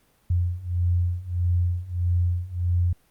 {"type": "beating tone pair", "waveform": "sine", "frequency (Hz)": [87.1, 88.7], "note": ["F2", "F2"], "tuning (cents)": [-4, 27], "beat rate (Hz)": 1.6, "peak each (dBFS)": [-25, -23], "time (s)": [0.3, 2.93], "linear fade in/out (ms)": 5, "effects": ["pink hiss -63 dBFS RMS until 3.1 s", "Opus 32 kbps"]}